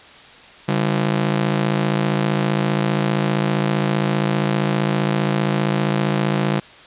sawtooth ring-modulated tone, 169.1 Hz, E3, 44 cents sharp, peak -10 dBFS, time 0.68-6.6 s, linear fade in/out 10 ms, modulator 27.6 Hz, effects white hiss -43 dBFS RMS until 6.86 s + resampled to 8000 Hz

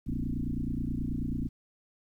sine tone with frequency modulation, 141.5 Hz, C#3, 36 cents sharp, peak -29 dBFS, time 0.06-1.49 s, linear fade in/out 20 ms, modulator 29.3 Hz, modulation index 4.9, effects 11-bit

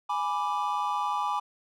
triangle chord, G# diminished, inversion none, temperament equal, 830.6 / 987.8 / 1174.7 Hz, G#5 / B5 / D6, 0 / 0 / 0 cents, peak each -29 dBFS, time 0.09-1.4 s, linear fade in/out 10 ms, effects none

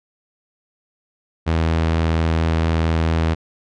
sawtooth tone with vibrato, 81.4 Hz, E2, 21 cents flat, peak -12 dBFS, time 1.46-3.35 s, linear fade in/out 20 ms, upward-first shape triangle, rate 4.3 Hz, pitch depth 9 cents each way, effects low-pass 4000 Hz 12 dB/octave

